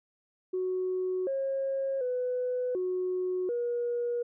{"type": "tone with pitch steps", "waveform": "sine", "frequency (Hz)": [369.9, 541, 499.3, 366.7, 479.3], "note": ["F#4", "C#5", "B4", "F#4", "A#4"], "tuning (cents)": [0, -42, 19, -15, 48], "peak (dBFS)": -27, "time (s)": [0.53, 4.23], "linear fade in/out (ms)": 10, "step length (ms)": 740, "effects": ["tanh soft clip ceiling -23 dBFS"]}